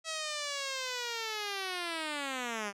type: linear sweep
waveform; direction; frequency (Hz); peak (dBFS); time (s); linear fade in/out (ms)
5% pulse; down; 650 to 196; -23; 0.04-2.73; 50
effects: low-pass 9000 Hz 12 dB/octave